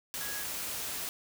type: tone in noise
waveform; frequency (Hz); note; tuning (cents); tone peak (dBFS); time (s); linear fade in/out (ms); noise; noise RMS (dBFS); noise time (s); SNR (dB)
sine; 1661.2; G#6; 0; -42; 0.21-0.43; 0; white; -37; 0.14-1.09; -8
effects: none